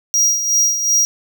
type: tone with tremolo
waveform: square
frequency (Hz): 5720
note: F8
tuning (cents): +41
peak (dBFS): -11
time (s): 0.14-1.05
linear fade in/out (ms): 0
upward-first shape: sine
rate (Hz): 2.7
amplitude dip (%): 60
effects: none